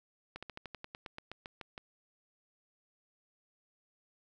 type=slowing click train; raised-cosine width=0.3 ms; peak=-27 dBFS; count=14; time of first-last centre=0.36-1.779 s; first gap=66 ms; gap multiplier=1.08; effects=none